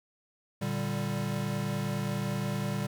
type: chord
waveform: square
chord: G minor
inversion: first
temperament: equal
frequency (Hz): 116.54 / 146.83 / 196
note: Bb2 / D3 / G3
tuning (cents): 0 / 0 / 0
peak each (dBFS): -36 / -35 / -34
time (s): 0.61-2.87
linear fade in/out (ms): 10
effects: 10-bit